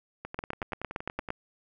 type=two click trains; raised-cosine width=0.5 ms; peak=-22 / -16 dBFS; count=12 / 9; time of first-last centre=0.25-1.288 / 0.39-1.304 s; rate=10.6 / 8.75 Hz; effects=none